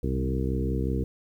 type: harmonic tone with a mistuned harmonic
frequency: 65.41 Hz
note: C2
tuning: in tune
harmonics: 1 / 2 / 3 / 4 / 5 / 6 / 7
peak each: -28 / -31 / -33 / -34 / -35 / -36 / -36 dBFS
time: 0.03-1.04 s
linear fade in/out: 5 ms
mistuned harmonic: 2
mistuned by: -32 cents
effects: 10-bit